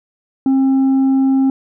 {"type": "tone with tanh clipping", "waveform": "triangle", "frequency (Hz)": 267.4, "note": "C4", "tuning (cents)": 38, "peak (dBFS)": -11, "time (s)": [0.46, 1.5], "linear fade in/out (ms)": 2, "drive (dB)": 8, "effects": []}